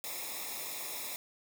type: noise with comb filter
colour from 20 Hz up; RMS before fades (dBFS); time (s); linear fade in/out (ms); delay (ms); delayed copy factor
white; -40; 0.04-1.16; 0; 0.66; -0.8
effects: none